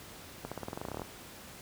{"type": "accelerating click train", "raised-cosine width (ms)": 1, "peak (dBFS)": -23, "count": 15, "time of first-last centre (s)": [0.45, 1.018], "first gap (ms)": 66, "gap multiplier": 0.92, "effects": ["pink hiss -49 dBFS RMS until 1.61 s", "high-pass 60 Hz 12 dB/octave"]}